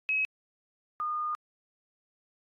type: tone pair in turn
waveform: sine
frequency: 2557 / 1220.8 Hz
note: D#7 / D#6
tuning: +47 / -33 cents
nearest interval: octave + minor second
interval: 1280 cents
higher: first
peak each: -25 / -29 dBFS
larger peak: first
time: 0.09-0.25 / 1-1.35 s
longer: second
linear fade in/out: 0 ms
effects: AAC 32 kbps